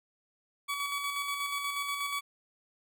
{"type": "tone with tremolo", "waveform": "20% pulse", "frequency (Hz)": 1136, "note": "C#6", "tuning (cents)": 42, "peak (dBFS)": -26, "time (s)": [0.68, 2.21], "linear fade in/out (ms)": 20, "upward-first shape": "square", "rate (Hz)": 8.3, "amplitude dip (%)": 35, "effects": []}